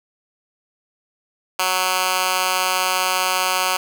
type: tone with high-pass filter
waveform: 10% pulse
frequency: 185 Hz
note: F#3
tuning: in tune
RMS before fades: -20 dBFS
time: 1.59-3.77 s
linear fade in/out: 5 ms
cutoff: 1100 Hz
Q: 0.72
effects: none